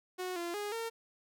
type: tone with pitch steps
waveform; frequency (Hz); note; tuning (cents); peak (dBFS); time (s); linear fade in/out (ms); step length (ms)
sawtooth; 366.5 / 344 / 412.9 / 456.7; F#4 / F4 / G#4 / A#4; -16 / -26 / -10 / -36; -32; 0.18-0.9; 20; 180
effects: none